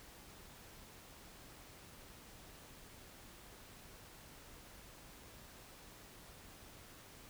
silence, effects pink hiss -57 dBFS RMS until 7.29 s

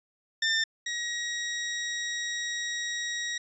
20% pulse tone pair in turn, 1796 / 1898.3 Hz, A6 / A#6, +35 / +31 cents, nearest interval minor second, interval 96 cents, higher second, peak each -19 / -25 dBFS, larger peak first, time 0.42-0.64 / 0.86-3.38 s, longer second, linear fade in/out 5 ms, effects resampled to 22050 Hz

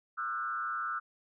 sine tone with frequency modulation, 1342 Hz, E6, 31 cents sharp, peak -32 dBFS, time 0.17-1 s, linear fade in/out 20 ms, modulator 121 Hz, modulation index 1.1, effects none

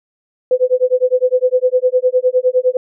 sine tone with tremolo, 506 Hz, B4, 42 cents sharp, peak -7 dBFS, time 0.51-2.77 s, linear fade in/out 2 ms, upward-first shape sine, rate 9.8 Hz, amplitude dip 100%, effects none

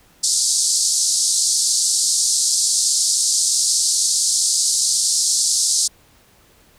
white band-pass noise, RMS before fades -18 dBFS, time 0.23-5.88 s, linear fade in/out 10 ms, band 4300 to 9200 Hz, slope 48 dB/octave, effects pink hiss -53 dBFS RMS until 6.78 s

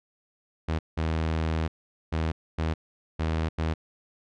sawtooth tone bursts at uneven times, 80.1 Hz, E2, 49 cents flat, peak -21 dBFS, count 6, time 0.68-0.79 / 0.97-1.68 / 2.12-2.32 / 2.58-2.74 / 3.19-3.49 / 3.58-3.74 s, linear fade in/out 10 ms, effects low-pass 4000 Hz 12 dB/octave

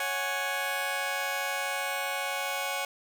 15% pulse chord, C# suspended fourth, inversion none, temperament just, 554.4 / 739.2 / 831.5 Hz, C#5 / F#5 / G#5, 0 / -2 / +2 cents, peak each -28 dBFS, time 0-2.85 s, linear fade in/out 2 ms, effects none

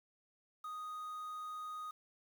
triangle tone with quantisation, 1244.5 Hz, D#6, in tune, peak -40 dBFS, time 0.64-1.91 s, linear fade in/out 5 ms, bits 10, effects none

